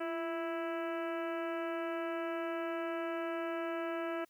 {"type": "harmonic tone with a mistuned harmonic", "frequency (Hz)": 329.6, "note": "E4", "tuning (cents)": 0, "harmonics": [1, 2, 3, 4, 5, 6, 7, 8, 9], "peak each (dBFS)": [-38, -39, -48, -44, -47, -54, -52, -54, -57], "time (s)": [0, 4.25], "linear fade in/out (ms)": 10, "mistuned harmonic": 1, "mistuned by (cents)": 48, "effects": ["white hiss -72 dBFS RMS until 4.29 s"]}